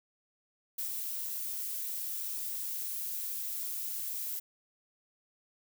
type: noise with ADSR envelope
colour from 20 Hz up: violet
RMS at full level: -35 dBFS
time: 0.78-4.4 s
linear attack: 9 ms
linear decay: 92 ms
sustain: -2 dB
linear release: 13 ms
effects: none